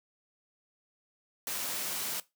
white high-pass noise, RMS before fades -35 dBFS, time 1.47-2.2 s, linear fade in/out 2 ms, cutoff 150 Hz, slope 12 dB/octave, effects noise-tail reverb RT60 0.2 s tail -18 dB re dry

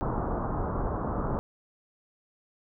pink low-pass noise, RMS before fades -30 dBFS, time 0.01-1.39 s, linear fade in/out 0 ms, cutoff 1300 Hz, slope 48 dB/octave, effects none

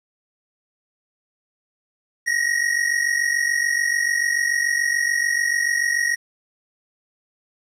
square tone pair together, 1864.7 / 1911.6 Hz, A#6 / A#6, 0 / +43 cents, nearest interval unison, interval 43 cents, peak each -22 dBFS, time 2.26-6.16 s, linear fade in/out 20 ms, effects low-pass 10000 Hz 12 dB/octave + 9-bit

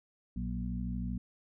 harmonic tone with a mistuned harmonic, 59.5 Hz, A#1, 36 cents sharp, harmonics 1 / 2 / 3 / 4, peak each -37 / -41 / -38 / -40 dBFS, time 0.36-1.18 s, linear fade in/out 5 ms, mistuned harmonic 3, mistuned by +63 cents, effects none

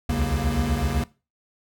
square tone cluster, 63.4 / 71.3 / 79.2 / 138.9 / 235.7 Hz, B1 / C#2 / D#2 / C#3 / A#3, +46 / +49 / +31 / +4 / +19 cents, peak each -29 dBFS, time 0.09-1.04 s, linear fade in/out 5 ms, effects noise-tail reverb RT60 0.3 s tail -20 dB re dry

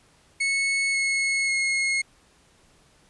40% pulse tone with pitch steps, 2200 / 2181 / 2162 Hz, C#7 / C#7 / C#7, -14 / -29 / -44 cents, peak -21 dBFS, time 0.4-2.02 s, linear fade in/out 10 ms, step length 540 ms, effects pink hiss -59 dBFS RMS until 3.09 s + resampled to 24000 Hz

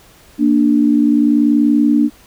sine tone pair together, 233.1 / 293.7 Hz, A#3 / D4, 0 / 0 cents, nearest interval major third, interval 400 cents, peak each -13 / -11 dBFS, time 0.38-2.1 s, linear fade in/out 50 ms, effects pink hiss -46 dBFS RMS until 2.26 s

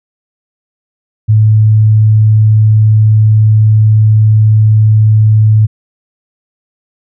sine tone, 108.2 Hz, A2, 29 cents flat, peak -3 dBFS, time 1.28-5.67 s, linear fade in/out 20 ms, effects none

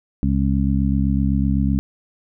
harmonic tone, 67.9 Hz, C#2, 35 cents flat, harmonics 1 / 2 / 3 / 4, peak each -20 / -22 / -20 / -24 dBFS, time 0.23-1.79 s, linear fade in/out 0 ms, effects none

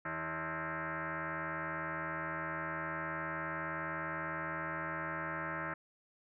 sine tone with frequency modulation, 160.8 Hz, E3, 43 cents flat, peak -36 dBFS, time 0.05-5.74 s, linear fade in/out 5 ms, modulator 242 Hz, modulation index 7.3, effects none

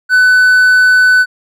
triangle tone, 1500 Hz, F#6, 23 cents sharp, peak -3 dBFS, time 0.09-1.26 s, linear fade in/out 50 ms, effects none

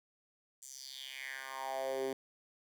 10% pulse tone with high-pass filter sweep, 133.5 Hz, C3, 35 cents sharp, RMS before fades -41 dBFS, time 0.62-2.13 s, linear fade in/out 2 ms, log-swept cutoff 7600 to 320 Hz, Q 4.2, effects none

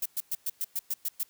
violet noise bursts, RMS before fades -30 dBFS, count 9, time 0.02-1.233 s, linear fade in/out 5 ms, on 37 ms, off 110 ms, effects white hiss -64 dBFS RMS until 1.29 s

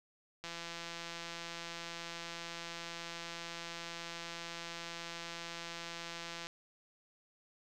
click train, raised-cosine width 0.2 ms, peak -26 dBFS, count 1020, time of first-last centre 0.44-6.47 s, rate 169 Hz, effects none

